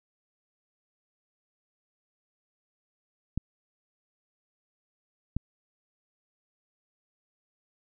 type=clicks; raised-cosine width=5 ms; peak=-16 dBFS; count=2; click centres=3.376 / 5.366 s; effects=none